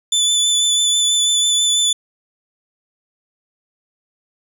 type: tone with vibrato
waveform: 25% pulse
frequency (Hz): 3496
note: A7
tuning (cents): -12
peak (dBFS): -9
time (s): 0.12-1.93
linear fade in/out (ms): 5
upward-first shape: sine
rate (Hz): 6.1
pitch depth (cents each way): 18
effects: none